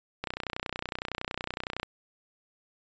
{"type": "click train", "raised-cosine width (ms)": 0.3, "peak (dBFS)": -16, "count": 50, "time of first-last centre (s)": [0.24, 1.831], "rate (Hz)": 30.8, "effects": ["resampled to 16000 Hz"]}